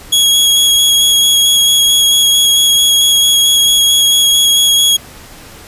sawtooth tone with vibrato, 3322 Hz, G#7, in tune, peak -4 dBFS, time 0.12-4.97 s, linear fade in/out 10 ms, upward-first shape square, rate 4.5 Hz, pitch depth 8 cents each way, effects pink hiss -35 dBFS RMS until 5.67 s + resampled to 32000 Hz

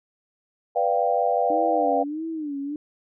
sine chord, G dominant seventh, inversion first, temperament equal, 493.9 / 587.3 / 698.5 / 784 Hz, B4 / D5 / F5 / G5, 0 / 0 / 0 / 0 cents, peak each -25 / -26 / -23 / -25 dBFS, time 0.75-2.04 s, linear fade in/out 20 ms
sine tone with vibrato, 301.3 Hz, D4, 44 cents sharp, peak -27 dBFS, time 1.5-2.76 s, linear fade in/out 2 ms, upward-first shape sine, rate 1.6 Hz, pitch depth 140 cents each way
effects none

